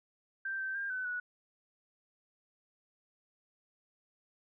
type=tone with pitch steps; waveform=sine; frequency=1569 / 1552 / 1601 / 1512 / 1469 Hz; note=G6 / G6 / G6 / F#6 / F#6; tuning=+1 / -18 / +36 / +37 / -13 cents; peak=-34 dBFS; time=0.45-1.2 s; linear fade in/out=5 ms; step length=150 ms; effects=none